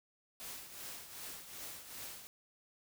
white noise with tremolo, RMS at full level -45 dBFS, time 0.4-2.27 s, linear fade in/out 0 ms, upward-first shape triangle, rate 2.6 Hz, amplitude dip 65%, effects none

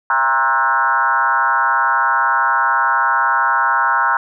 sine tone with frequency modulation, 1200 Hz, D6, 37 cents sharp, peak -12 dBFS, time 0.1-4.17 s, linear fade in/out 2 ms, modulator 131 Hz, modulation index 2.7, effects none

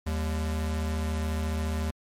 square tone pair together, 78.7 / 201.9 Hz, D#2 / G#3, +20 / -49 cents, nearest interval octave + major third, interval 1631 cents, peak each -28 / -37 dBFS, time 0.06-1.91 s, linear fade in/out 10 ms, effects MP3 64 kbps

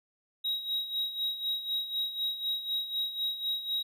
triangle tone with tremolo, 3817 Hz, A#7, 40 cents sharp, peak -26 dBFS, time 0.44-3.83 s, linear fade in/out 10 ms, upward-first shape sine, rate 4 Hz, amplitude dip 70%, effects none

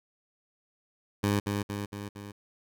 15% pulse tone with echo, 101.9 Hz, G#2, 32 cents flat, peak -18 dBFS, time 1.23-1.4 s, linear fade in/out 10 ms, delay 230 ms, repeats 4, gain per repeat -4 dB, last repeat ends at 2.32 s, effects none

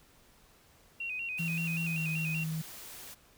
sine tone with vibrato, 2621 Hz, E7, 11 cents flat, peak -34 dBFS, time 1-2.44 s, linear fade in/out 5 ms, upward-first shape square, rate 5.2 Hz, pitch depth 79 cents each way
white noise, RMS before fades -47 dBFS, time 1.37-3.15 s, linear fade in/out 20 ms
sine tone with pitch glide, 164.81 to 159.1 Hz, E3 to D#3, 0 to +39 cents, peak -32 dBFS, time 1.39-2.62 s, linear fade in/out 10 ms, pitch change -61 cents, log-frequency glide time 1.91-1.99 s
effects pink hiss -62 dBFS RMS until 3.37 s

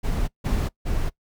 brown noise bursts, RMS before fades -23 dBFS, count 3, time 0.03-1.1 s, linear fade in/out 20 ms, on 250 ms, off 160 ms, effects noise-tail reverb RT60 0.1 s tail -21 dB re dry

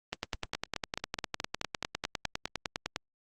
two click trains, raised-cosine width 0.2 ms, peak -14 / -15 dBFS, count 29 / 9, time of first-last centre 0.13-2.961 / 0.55-2.252 s, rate 9.89 / 4.7 Hz, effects Opus 32 kbps

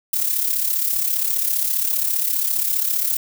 violet noise with amplitude modulation, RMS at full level -18 dBFS, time 0.13-3.17 s, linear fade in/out 5 ms, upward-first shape sine, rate 35 Hz, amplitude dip 60%, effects none

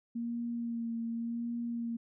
sine tone with vibrato, 233.1 Hz, A#3, in tune, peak -33 dBFS, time 0.15-1.97 s, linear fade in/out 10 ms, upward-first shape sine, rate 0.88 Hz, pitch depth 23 cents each way, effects none

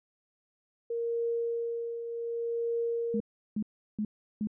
sine tone with tremolo, 466.2 Hz, A#4, in tune, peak -27 dBFS, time 0.9-3.2 s, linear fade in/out 5 ms, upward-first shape triangle, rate 0.66 Hz, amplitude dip 60%
sine tone bursts, 212.3 Hz, G#3, 38 cents sharp, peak -28 dBFS, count 4, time 3.14-4.472 s, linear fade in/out 2 ms, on 63 ms, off 360 ms
effects none

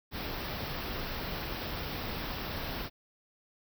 pink band-stop noise, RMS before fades -37 dBFS, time 0.11-2.9 s, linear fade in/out 50 ms, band 5500 to 13000 Hz, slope 96 dB/octave, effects none

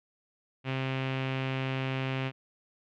sawtooth tone with low-pass filter, 132.4 Hz, C3, 21 cents sharp, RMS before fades -32 dBFS, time 0.64-2.32 s, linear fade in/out 50 ms, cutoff 2700 Hz, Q 3.1, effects none

